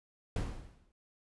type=noise with exponential decay; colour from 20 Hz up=brown; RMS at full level=-31 dBFS; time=0.36-0.92 s; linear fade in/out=2 ms; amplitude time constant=120 ms; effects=resampled to 24000 Hz